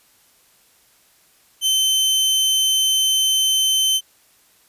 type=tone; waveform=sawtooth; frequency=3080 Hz; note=G7; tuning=31 cents flat; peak=-12 dBFS; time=1.61-4.01 s; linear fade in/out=50 ms; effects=white hiss -56 dBFS RMS until 4.68 s + resampled to 32000 Hz